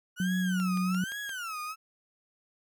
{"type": "tone with vibrato", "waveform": "35% pulse", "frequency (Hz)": 1432, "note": "F6", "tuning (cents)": 43, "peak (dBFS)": -33, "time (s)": [0.16, 1.76], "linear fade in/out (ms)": 50, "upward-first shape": "sine", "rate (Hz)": 1.2, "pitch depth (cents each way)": 270}
{"type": "tone", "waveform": "sine", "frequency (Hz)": 183.9, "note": "F#3", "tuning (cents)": -10, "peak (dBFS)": -26, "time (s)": [0.2, 1.04], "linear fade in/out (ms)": 2}
{"type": "click train", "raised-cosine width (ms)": 0.2, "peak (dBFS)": -27, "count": 5, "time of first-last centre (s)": [0.6, 1.293], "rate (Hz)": 5.77}
{"effects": []}